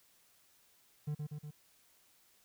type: tone with echo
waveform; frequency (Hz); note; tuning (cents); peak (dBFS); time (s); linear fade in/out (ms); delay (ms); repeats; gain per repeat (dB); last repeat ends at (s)
triangle; 149.5; D3; +31; -32; 1.07-1.15; 10; 120; 3; -3; 1.51
effects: white hiss -68 dBFS RMS until 2.44 s